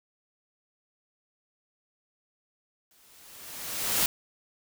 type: noise with exponential growth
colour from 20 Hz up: white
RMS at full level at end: -23 dBFS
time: 2.91-4.06 s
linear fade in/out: 1 ms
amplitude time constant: 250 ms
effects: none